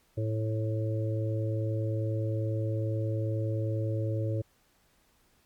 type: harmonic tone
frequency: 109.7 Hz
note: A2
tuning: 5 cents flat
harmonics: 1 / 3 / 4 / 5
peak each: -28 / -37 / -40 / -37 dBFS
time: 0.17-4.42 s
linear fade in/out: 10 ms
effects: pink hiss -67 dBFS RMS until 5.45 s + MP3 96 kbps